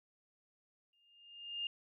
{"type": "tone with exponential growth", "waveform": "sine", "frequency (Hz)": 2818, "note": "F7", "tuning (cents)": 15, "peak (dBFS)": -34, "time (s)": [0.93, 1.67], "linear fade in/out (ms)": 2, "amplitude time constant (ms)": 160, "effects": []}